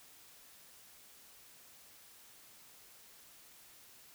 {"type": "silence", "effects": ["white hiss -59 dBFS RMS until 4.14 s"]}